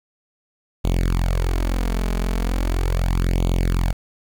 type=tone with flanger; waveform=sawtooth; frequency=43.89 Hz; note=F1; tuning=9 cents sharp; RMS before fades=-20 dBFS; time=0.84-3.93 s; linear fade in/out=10 ms; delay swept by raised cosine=0.28 to 4.78 ms; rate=0.38 Hz; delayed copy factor=+0.85; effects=8-bit